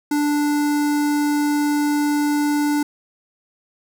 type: tone with notch filter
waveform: square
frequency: 293.7 Hz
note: D4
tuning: in tune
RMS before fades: -19 dBFS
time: 0.11-2.83 s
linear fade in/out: 5 ms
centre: 3000 Hz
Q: 1.3
effects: none